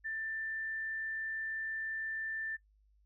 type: tone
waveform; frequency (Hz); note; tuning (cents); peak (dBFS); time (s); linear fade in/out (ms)
sine; 1777; A6; +17; -36; 0.04-2.57; 20
effects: noise-tail reverb RT60 0.1 s tail -21 dB re dry + added 51 Hz sine -65 dBFS peak until 3.05 s